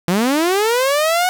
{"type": "linear sweep", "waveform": "sawtooth", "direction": "up", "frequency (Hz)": [164.81, 743], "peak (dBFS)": -10, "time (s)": [0.08, 1.29], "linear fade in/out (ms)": 0, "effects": ["7-bit"]}